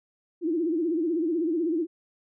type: tone with vibrato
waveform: sine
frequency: 329.6 Hz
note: E4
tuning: in tune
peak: -23 dBFS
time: 0.41-1.87 s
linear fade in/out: 50 ms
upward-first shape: sine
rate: 16 Hz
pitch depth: 130 cents each way
effects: none